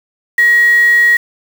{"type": "tone with quantisation", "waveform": "sine", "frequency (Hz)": 1900, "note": "A#6", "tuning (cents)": 33, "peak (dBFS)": -6, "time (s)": [0.38, 1.17], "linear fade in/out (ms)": 5, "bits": 4, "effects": []}